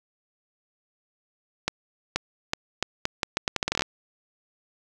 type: accelerating click train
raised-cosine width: 0.2 ms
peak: -6 dBFS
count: 17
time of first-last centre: 1.68-3.821 s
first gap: 480 ms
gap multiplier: 0.78
effects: none